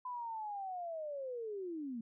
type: linear sweep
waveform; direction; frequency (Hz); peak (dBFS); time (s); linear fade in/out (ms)
sine; down; 1012 to 220; -39; 0.05-2.01; 5
effects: none